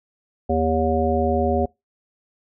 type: harmonic tone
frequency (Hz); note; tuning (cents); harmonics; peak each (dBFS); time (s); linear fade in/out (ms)
79.9; D#2; +47; 1 / 3 / 5 / 7 / 9; -24 / -24 / -24 / -24 / -24; 0.49-1.66; 10
effects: noise-tail reverb RT60 0.2 s tail -24 dB re dry